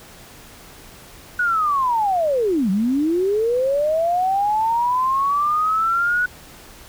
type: linear two-way sweep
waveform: sine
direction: down then up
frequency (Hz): 1480 to 182 to 1480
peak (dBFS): -16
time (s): 1.39-6.26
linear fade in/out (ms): 5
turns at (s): 2.7
effects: pink hiss -43 dBFS RMS until 6.88 s